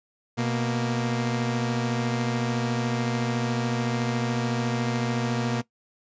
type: tone pair together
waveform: sawtooth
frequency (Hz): 123.47 / 233.1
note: B2 / A#3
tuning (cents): 0 / 0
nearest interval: major seventh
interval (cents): 1100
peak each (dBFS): -23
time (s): 0.37-5.62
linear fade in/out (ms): 20
effects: noise-tail reverb RT60 0.1 s tail -18 dB re dry + resampled to 16000 Hz